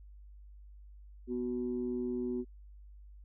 sine tone pair together, 246.9 / 369.9 Hz, B3 / F#4, 0 / 0 cents, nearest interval perfect fifth, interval 700 cents, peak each -34 / -35 dBFS, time 1.27-2.45 s, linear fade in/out 50 ms, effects tanh soft clip ceiling -25 dBFS + added 50 Hz sine -50 dBFS peak until 3.24 s

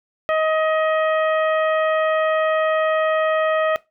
harmonic tone, 630 Hz, D#5, 21 cents sharp, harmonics 1 / 2 / 3 / 4 / 5, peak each -18 / -23 / -27 / -33 / -37 dBFS, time 0.29-3.76 s, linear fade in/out 0 ms, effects noise-tail reverb RT60 0.2 s tail -19 dB re dry

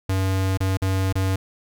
square tone with dropouts, 95.2 Hz, F#2, 50 cents sharp, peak -20 dBFS, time 0.09-1.36 s, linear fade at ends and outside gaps 5 ms, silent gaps 0.574-0.604 / 0.772-0.819 / 1.126-1.154 s, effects none

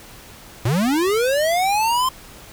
square linear sweep, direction up, 103.83 to 1052 Hz, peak -17 dBFS, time 0.65-2.09 s, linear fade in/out 5 ms, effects pink hiss -42 dBFS RMS until 2.52 s

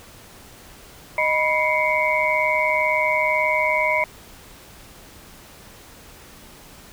sine tone cluster, 620 / 979 / 2102 / 2244 Hz, D#5 / B5 / C7 / C#7, -6 / -15 / +7 / +21 cents, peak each -23 dBFS, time 1.18-4.04 s, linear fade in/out 2 ms, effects pink hiss -45 dBFS RMS until 6.92 s

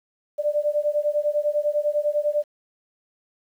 sine beating tone pair, 587.3 / 597.3 Hz, D5 / D5, 0 / +29 cents, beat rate 10 Hz, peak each -23 dBFS, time 0.38-2.44 s, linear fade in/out 20 ms, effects 9-bit

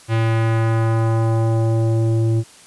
square tone with low-pass filter sweep, 113 Hz, A2, 47 cents sharp, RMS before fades -17 dBFS, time 0.08-2.44 s, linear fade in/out 50 ms, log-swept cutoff 2900 to 320 Hz, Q 1.2, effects white hiss -45 dBFS RMS until 2.66 s + resampled to 24000 Hz

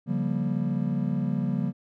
triangle chord, G half-diminished seventh, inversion second, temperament just, 141.12 / 176.4 / 196 / 235.2 Hz, Db3 / F3 / G3 / Bb3, +31 / +18 / 0 / +16 cents, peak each -28 dBFS, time 0.06-1.73 s, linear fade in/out 50 ms, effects none

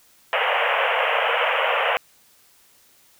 pink band-pass noise, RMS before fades -21 dBFS, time 0.33-1.97 s, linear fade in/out 0 ms, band 470 to 3100 Hz, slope 96 dB/octave, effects white hiss -56 dBFS RMS until 3.19 s

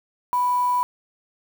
sine tone with quantisation, 987.8 Hz, B5, in tune, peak -18 dBFS, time 0.33-0.83 s, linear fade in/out 0 ms, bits 6, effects none

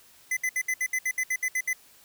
square tone bursts, 2022 Hz, B6, 40 cents sharp, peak -25 dBFS, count 12, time 0.31-1.732 s, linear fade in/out 5 ms, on 58 ms, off 66 ms, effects white hiss -56 dBFS RMS until 2.04 s

